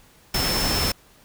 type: tone in noise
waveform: sine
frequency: 5300 Hz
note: E8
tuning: 9 cents sharp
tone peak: -25 dBFS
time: 0.34-0.92 s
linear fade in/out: 5 ms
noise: pink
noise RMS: -24 dBFS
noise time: 0.34-0.92 s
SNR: -4 dB
effects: pink hiss -54 dBFS RMS until 1.24 s